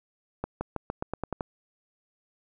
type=accelerating click train; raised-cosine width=1 ms; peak=-16 dBFS; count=9; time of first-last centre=0.44-1.408 s; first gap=170 ms; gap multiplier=0.9; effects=none